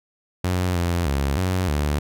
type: tone with pitch steps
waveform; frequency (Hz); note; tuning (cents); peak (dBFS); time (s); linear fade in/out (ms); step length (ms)
sawtooth; 90.7 / 86.6 / 69.5 / 92.4 / 73.6; F#2 / F2 / C#2 / F#2 / D2; -34 / -14 / +5 / -2 / +4; -16; 0.44-1.99; 5; 310
effects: none